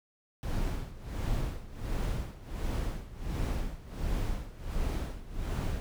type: noise with tremolo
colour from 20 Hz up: brown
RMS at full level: -30 dBFS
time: 0.43-5.8 s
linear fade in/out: 0 ms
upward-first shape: sine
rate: 1.4 Hz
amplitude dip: 85%
effects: none